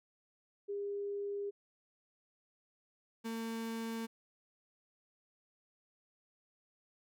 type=tone pair in turn; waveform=sine / 35% pulse; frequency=404.1 / 226.8 Hz; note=G#4 / A#3; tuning=-47 / -47 cents; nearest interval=minor seventh; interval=1000 cents; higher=first; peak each=-36 / -36 dBFS; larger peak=neither; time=0.68-1.51 / 3.24-4.07 s; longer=neither; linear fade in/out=20 ms; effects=none